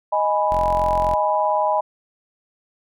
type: chord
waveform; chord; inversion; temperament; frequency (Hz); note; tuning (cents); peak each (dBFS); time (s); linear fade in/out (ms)
sine; G# minor; second; equal; 622.3 / 830.6 / 987.8; D#5 / G#5 / B5; 0 / 0 / 0; -21; 0.12-1.81; 10
type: tone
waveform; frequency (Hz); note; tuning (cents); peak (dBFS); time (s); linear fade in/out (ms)
sawtooth; 43.94; F1; +11; -23; 0.51-1.15; 10
effects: none